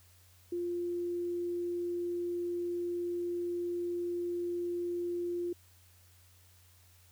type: tone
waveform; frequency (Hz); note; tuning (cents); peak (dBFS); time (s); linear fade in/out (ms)
sine; 349.2; F4; 0; -32; 0.52-5.53; 5
effects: added 89 Hz sine -61 dBFS peak until 7.11 s + white hiss -64 dBFS RMS until 7.11 s